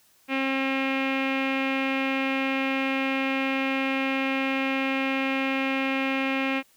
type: tone with low-pass filter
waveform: sawtooth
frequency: 268.3 Hz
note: C4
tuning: 44 cents sharp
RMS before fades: -26 dBFS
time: 0.28-6.63 s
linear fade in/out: 50 ms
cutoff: 2500 Hz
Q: 4.8
effects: white hiss -61 dBFS RMS until 6.76 s